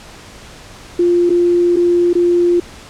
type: tone with dropouts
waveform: sine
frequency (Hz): 349.2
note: F4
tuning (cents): 0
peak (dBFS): -9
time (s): 0.99-2.6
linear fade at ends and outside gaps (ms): 5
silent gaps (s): 1.296-1.302 / 1.761-1.767 / 2.132-2.152
effects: pink hiss -37 dBFS RMS until 2.89 s + low-pass 8000 Hz 12 dB/octave